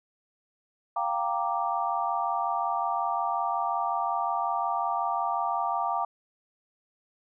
sine chord, G minor seventh, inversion third, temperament equal, 698.5 / 784 / 932.3 / 1174.7 Hz, F5 / G5 / Bb5 / D6, 0 / 0 / 0 / 0 cents, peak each -31 dBFS, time 0.96-6.05 s, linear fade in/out 5 ms, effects none

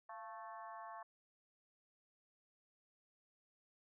harmonic tone with a mistuned harmonic, 220 Hz, A3, in tune, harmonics 3 / 4 / 5 / 6 / 7 / 8, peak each -53 / -53 / -52 / -63 / -64 / -61 dBFS, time 0.09-1.03 s, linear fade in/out 5 ms, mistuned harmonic 3, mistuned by +67 cents, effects none

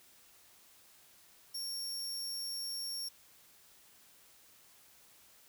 sawtooth tone, 5510 Hz, F8, 24 cents flat, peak -35 dBFS, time 1.54-3.09 s, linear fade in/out 10 ms, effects white hiss -62 dBFS RMS until 5.48 s

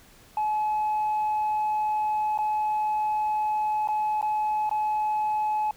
sine tone with dropouts, 853 Hz, G#5, 46 cents sharp, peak -21 dBFS, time 0.37-5.71 s, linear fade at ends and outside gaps 2 ms, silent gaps 2.377-2.387 / 3.875-3.886 / 4.213-4.226 / 4.694-4.712 s, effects tanh soft clip ceiling -21 dBFS + pink hiss -54 dBFS RMS until 5.76 s

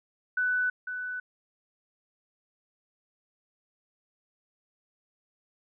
sine tone with echo, 1494 Hz, F#6, 16 cents sharp, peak -24 dBFS, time 0.37-0.7 s, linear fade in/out 5 ms, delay 500 ms, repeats 1, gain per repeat -8 dB, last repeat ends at 1.2 s, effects none

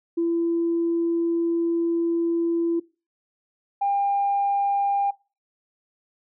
sine tone pair in turn, 336.7 / 800.8 Hz, E4 / G5, +37 / +37 cents, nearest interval octave + minor third, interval 1500 cents, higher second, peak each -19 dBFS, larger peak neither, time 0.17-2.8 / 3.81-5.11 s, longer first, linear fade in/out 10 ms, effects noise-tail reverb RT60 0.3 s tail -22 dB re dry + tanh soft clip ceiling -15 dBFS

